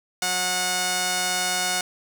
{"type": "tone pair together", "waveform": "5% pulse", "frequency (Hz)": [182.1, 728.4], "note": ["F#3", "F#5"], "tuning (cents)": [-27, -27], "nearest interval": "2 octaves", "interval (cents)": 2400, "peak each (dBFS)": [-20, -12], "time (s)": [0.22, 1.81], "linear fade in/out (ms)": 2, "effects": []}